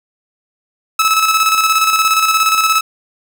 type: tone with tremolo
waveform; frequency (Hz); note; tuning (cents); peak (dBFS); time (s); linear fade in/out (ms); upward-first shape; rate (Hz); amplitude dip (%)
sawtooth; 1300; E6; -24; -5; 0.99-2.81; 5; square; 17; 45
effects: none